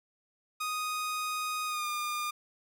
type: tone with pitch glide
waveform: sawtooth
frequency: 1244.5 to 1209.1 Hz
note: D#6 to D#6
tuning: 0 to -50 cents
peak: -28 dBFS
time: 0.6-2.31 s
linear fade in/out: 10 ms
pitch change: -50 cents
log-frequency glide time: 1.66-1.87 s
effects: none